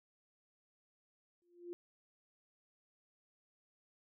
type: tone with exponential growth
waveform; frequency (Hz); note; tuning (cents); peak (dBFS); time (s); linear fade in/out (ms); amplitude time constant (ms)
sine; 349.2; F4; 0; -39; 1.42-1.73; 0; 67
effects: none